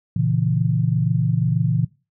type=chord; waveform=sine; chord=A# diminished; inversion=none; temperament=equal; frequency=116.54 / 138.59 / 164.81 Hz; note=A#2 / C#3 / E3; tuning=0 / 0 / 0 cents; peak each=-21 dBFS; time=0.16-1.85 s; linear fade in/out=5 ms; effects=noise-tail reverb RT60 0.3 s tail -21 dB re dry